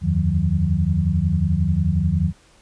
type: tone cluster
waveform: sine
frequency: 79.6 / 90.8 / 155.1 / 180.5 Hz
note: D#2 / F#2 / D#3 / F#3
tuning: +40 / -32 / -5 / -43 cents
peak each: -22 dBFS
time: 0.01-2.33 s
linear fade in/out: 50 ms
effects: pink hiss -54 dBFS RMS until 2.61 s + resampled to 22050 Hz